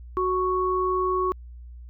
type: tone pair together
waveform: sine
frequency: 369.7 / 1108.7 Hz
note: F#4 / C#6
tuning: -1 / 0 cents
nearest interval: octave + perfect fifth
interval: 1901 cents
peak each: -24 dBFS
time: 0.17-1.32 s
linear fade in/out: 0 ms
effects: added 60 Hz sine -39 dBFS peak until 1.89 s